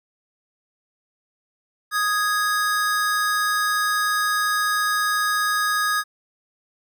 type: tone pair together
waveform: square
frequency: 1245 / 1659.5 Hz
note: D#6 / G#6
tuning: +1 / -2 cents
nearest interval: perfect fourth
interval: 497 cents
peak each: -23 dBFS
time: 1.91-6.04 s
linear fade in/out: 50 ms
effects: none